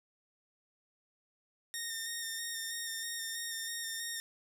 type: tone with vibrato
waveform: 10% pulse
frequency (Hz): 1835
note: A#6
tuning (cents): -28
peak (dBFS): -28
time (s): 1.74-4.2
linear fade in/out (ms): 0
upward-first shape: square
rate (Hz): 3.1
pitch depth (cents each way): 17
effects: 11-bit